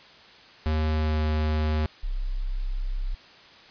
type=tone with pitch glide; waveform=square; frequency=77.78 to 77.11 Hz; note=D#2 to D#2; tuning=0 to -15 cents; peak=-23 dBFS; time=0.66-1.86 s; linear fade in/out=0 ms; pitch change=-15 cents; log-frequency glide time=0.92-1.21 s
type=tone; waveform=sine; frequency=32.7 Hz; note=C1; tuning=in tune; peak=-25 dBFS; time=2.03-3.15 s; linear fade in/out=10 ms
effects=white hiss -50 dBFS RMS until 3.7 s + resampled to 11025 Hz